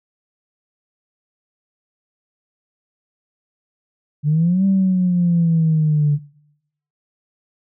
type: exponential two-way sweep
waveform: sine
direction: up then down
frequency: 144.1 to 196 to 144.1 Hz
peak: -12 dBFS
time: 4.23-6.19 s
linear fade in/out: 50 ms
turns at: 4.65 s
effects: noise-tail reverb RT60 0.8 s tail -22 dB re dry + tanh soft clip ceiling -8 dBFS